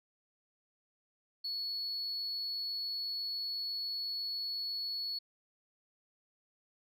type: tone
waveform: sine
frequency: 4394 Hz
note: C#8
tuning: 16 cents flat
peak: -33 dBFS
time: 1.44-5.19 s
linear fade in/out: 10 ms
effects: tanh soft clip ceiling -33 dBFS